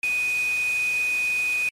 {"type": "tone in noise", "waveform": "sine", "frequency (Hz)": 2489, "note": "D#7", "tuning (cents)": 0, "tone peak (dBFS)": -21, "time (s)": [0.03, 1.69], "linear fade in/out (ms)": 2, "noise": "white", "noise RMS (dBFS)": -36, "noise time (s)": [0.03, 1.69], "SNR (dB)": 12, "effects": ["low-pass 10000 Hz 12 dB/octave", "MP3 64 kbps"]}